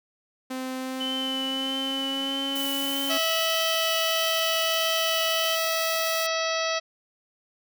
sawtooth tone with pitch glide, 259 to 276 Hz, C4 to C#4, -17 to -7 cents, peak -26 dBFS, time 0.5-3.18 s, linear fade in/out 10 ms, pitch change +110 cents, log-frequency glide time 0.75-2.74 s
sine tone with vibrato, 3020 Hz, F#7, 35 cents sharp, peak -28 dBFS, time 1-5.56 s, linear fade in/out 10 ms, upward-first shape triangle, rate 1.6 Hz, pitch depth 29 cents each way
blue noise, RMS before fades -34 dBFS, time 2.55-6.27 s, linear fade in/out 10 ms
harmonic tone, 650 Hz, E5, 24 cents flat, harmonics 1 / 2 / 3 / 4 / 5 / 6 / 7 / 8 / 9, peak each -28 / -31 / -33 / -34 / -35 / -36 / -36 / -37 / -38 dBFS, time 3.09-6.8 s, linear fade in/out 20 ms
effects none

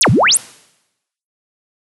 sine exponential two-way sweep, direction down then up, 11530 to 98 to 11530 Hz, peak -8 dBFS, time 0.01-0.37 s, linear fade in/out 0 ms, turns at 0.1 s, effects noise-tail reverb RT60 0.9 s tail -23 dB re dry

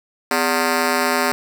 10% pulse ring-modulated tone, 329.6 Hz, E4, in tune, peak -5 dBFS, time 0.31-1.32 s, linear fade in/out 0 ms, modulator 78 Hz, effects 7-bit

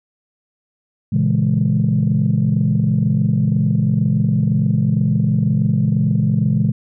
sine chord, A# half-diminished seventh, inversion none, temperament equal, 116.54 / 138.59 / 164.81 / 207.7 Hz, A#2 / C#3 / E3 / G#3, 0 / 0 / 0 / 0 cents, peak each -18 dBFS, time 1.12-6.72 s, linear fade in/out 10 ms, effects tanh soft clip ceiling -6 dBFS

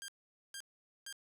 10% pulse tone bursts, 1600 Hz, G6, 35 cents sharp, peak -35 dBFS, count 3, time 0.02-1.126 s, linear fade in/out 0 ms, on 62 ms, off 460 ms, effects none

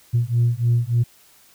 sine beating tone pair, 117.2 / 120.6 Hz, A#2 / B2, +10 / -41 cents, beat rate 3.4 Hz, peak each -18 dBFS, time 0.13-1.04 s, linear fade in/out 20 ms, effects tanh soft clip ceiling -11 dBFS + white hiss -53 dBFS RMS until 1.54 s

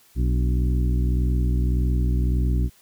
harmonic tone with a mistuned harmonic, 61.74 Hz, B1, in tune, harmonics 1 / 2 / 3 / 4 / 5 / 6, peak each -19 / -26 / -31 / -35 / -34 / -39 dBFS, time 0.15-2.7 s, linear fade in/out 50 ms, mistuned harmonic 5, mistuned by -85 cents, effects white hiss -56 dBFS RMS until 2.81 s

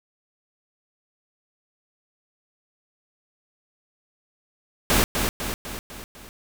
pink noise with echo, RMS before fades -19 dBFS, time 4.9-5.04 s, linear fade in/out 0 ms, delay 250 ms, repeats 5, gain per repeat -5 dB, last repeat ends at 6.29 s, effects none

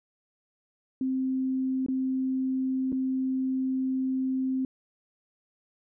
sine tone with dropouts, 261.6 Hz, C4, in tune, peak -25 dBFS, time 1.01-4.65 s, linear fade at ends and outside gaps 2 ms, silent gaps 1.863-1.884 / 2.92-2.926 s, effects none

